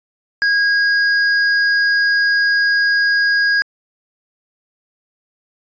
sine tone with tanh clipping, 1640 Hz, G#6, 22 cents flat, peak -14 dBFS, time 0.42-3.62 s, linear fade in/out 0 ms, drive 15 dB, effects resampled to 16000 Hz

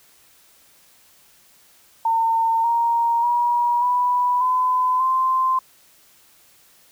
sine tone with pitch steps, 908 / 933 / 958.7 / 985 / 1012.2 / 1040 Hz, A#5 / A#5 / A#5 / B5 / B5 / C6, -46 / +1 / +48 / -5 / +42 / -11 cents, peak -16 dBFS, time 2.05-5.59 s, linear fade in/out 5 ms, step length 590 ms, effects white hiss -54 dBFS RMS until 6.91 s

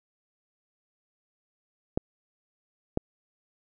clicks, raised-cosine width 2 ms, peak -11 dBFS, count 2, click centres 1.975 / 2.974 s, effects none

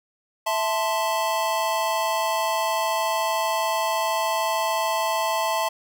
square chord, A minor, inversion second, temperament equal, 659.3 / 880 / 1046.5 Hz, E5 / A5 / C6, 0 / 0 / 0 cents, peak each -27 / -26 / -28 dBFS, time 0.46-5.69 s, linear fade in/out 10 ms, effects none

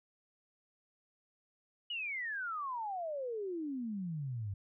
sine exponential sweep, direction down, 2960 to 94.7 Hz, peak -36 dBFS, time 1.9-4.54 s, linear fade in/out 5 ms, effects none

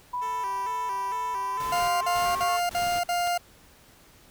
sine tone with pitch glide, 987.8 to 1089.7 Hz, B5 to C#6, 0 to -30 cents, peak -27 dBFS, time 0.13-2.57 s, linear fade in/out 10 ms, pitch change +170 cents, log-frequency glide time 1.34-2.44 s
10% pulse tone with vibrato, 415.3 Hz, G#4, in tune, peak -31 dBFS, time 0.21-2.61 s, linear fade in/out 20 ms, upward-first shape square, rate 2.2 Hz, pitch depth 110 cents each way
pink noise with tremolo, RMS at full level -40 dBFS, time 1.6-3.28 s, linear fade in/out 2 ms, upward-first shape square, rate 1.8 Hz, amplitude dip 80%
40% pulse tone bursts, 702 Hz, F5, 9 cents sharp, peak -23 dBFS, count 5, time 1.72-3.378 s, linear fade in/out 5 ms, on 290 ms, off 52 ms
effects pink hiss -55 dBFS RMS until 4.3 s

